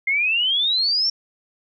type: exponential sweep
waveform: sine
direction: up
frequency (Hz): 2100 to 5550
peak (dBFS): -17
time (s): 0.07-1.1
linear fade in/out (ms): 5
effects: none